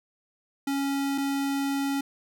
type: tone pair in turn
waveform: square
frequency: 277.2 / 277.2 Hz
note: C#4 / C#4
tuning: 0 / 0 cents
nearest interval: unison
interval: 0 cents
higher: neither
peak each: -26 dBFS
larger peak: neither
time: 0.67-1.18 / 1.18-2.01 s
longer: second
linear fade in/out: 5 ms
effects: none